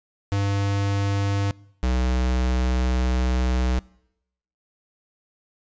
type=tone pair in turn; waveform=square; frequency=99.8 / 62.73 Hz; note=G2 / B1; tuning=+32 / +28 cents; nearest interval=minor sixth; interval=804 cents; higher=first; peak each=-21 / -20 dBFS; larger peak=second; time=0.32-1.51 / 1.83-3.79 s; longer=second; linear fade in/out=0 ms; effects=noise-tail reverb RT60 0.8 s tail -24 dB re dry + resampled to 16000 Hz